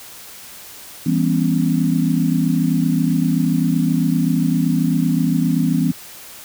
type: chord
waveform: sine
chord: C# half-diminished seventh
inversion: first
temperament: just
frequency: 166.31 / 199.57 / 249.5 / 277.2 Hz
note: E3 / G3 / B3 / C#4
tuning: +16 / +31 / +18 / 0 cents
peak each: -18 / -23 / -19 / -21 dBFS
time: 1.06-5.92 s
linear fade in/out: 5 ms
effects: white hiss -38 dBFS RMS until 6.44 s